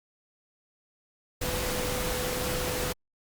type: tone in noise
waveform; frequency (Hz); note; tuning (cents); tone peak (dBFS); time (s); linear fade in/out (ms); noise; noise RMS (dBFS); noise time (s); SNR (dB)
sine; 500; B4; +21; -34; 1.41-2.93; 10; pink; -31; 1.41-2.93; -6
effects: Opus 48 kbps